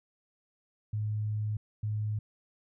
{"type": "tone bursts at uneven times", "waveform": "sine", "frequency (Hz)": 106.5, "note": "G#2", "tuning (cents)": 44, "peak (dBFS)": -29, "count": 2, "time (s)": [[0.93, 1.57], [1.83, 2.19]], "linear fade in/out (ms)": 5, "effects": []}